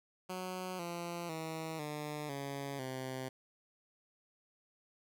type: tone with pitch steps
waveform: 10% pulse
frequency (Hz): 184.3 / 171.96 / 160.44 / 149.7 / 139.67 / 130.32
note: F#3 / F3 / E3 / D3 / C#3 / C3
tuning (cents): -7 / -27 / -47 / +33 / +13 / -7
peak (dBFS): -31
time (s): 0.29-3.29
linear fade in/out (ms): 10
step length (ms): 500
effects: none